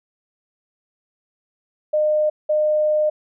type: tone bursts at uneven times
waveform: sine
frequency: 609 Hz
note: D#5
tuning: 37 cents flat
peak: -15 dBFS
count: 2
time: 1.93-2.3 / 2.49-3.1 s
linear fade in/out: 10 ms
effects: none